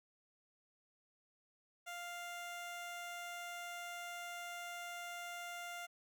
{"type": "tone", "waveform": "15% pulse", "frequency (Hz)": 698.5, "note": "F5", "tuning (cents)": 0, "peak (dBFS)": -38, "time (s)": [1.86, 5.87], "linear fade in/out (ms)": 20, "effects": []}